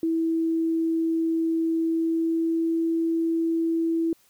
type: tone with pitch glide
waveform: sine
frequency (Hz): 327 to 329.5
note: E4 to E4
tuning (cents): -14 to -1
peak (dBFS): -21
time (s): 0.03-4.13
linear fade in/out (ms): 2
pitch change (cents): +13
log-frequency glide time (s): 1.75-2.8
effects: white hiss -61 dBFS RMS until 4.29 s